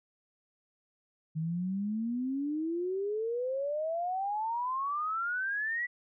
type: exponential sweep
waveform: sine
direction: up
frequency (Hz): 154.8 to 1975.5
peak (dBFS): -30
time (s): 1.35-5.87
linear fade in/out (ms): 20
effects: none